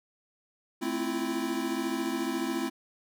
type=chord; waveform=square; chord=F major seventh; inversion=first; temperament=equal with one note detuned; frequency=220 / 261.6 / 329.6 / 343.8 Hz; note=A3 / C4 / E4 / F4; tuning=0 / 0 / 0 / -27 cents; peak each=-38 / -34 / -34 / -37 dBFS; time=0.81-2.7 s; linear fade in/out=20 ms; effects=none